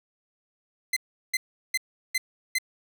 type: tone bursts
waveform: sawtooth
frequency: 2060 Hz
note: C7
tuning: 28 cents flat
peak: -19 dBFS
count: 5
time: 0.93-2.585 s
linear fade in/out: 5 ms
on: 35 ms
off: 370 ms
effects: none